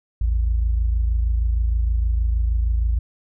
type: tone pair together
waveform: sine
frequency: 55.89 / 82.3 Hz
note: A1 / E2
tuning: +28 / -2 cents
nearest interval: perfect fifth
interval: 670 cents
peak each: -17 / -27 dBFS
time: 0.21-2.99 s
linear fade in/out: 5 ms
effects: none